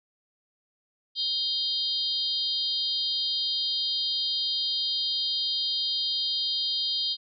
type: tone cluster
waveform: sine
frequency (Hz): 3170 / 3763 / 4189 / 4763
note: G7 / A#7 / C8 / D8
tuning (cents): +19 / +16 / +1 / +24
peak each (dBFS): -31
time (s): 1.15-7.17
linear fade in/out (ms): 50
effects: none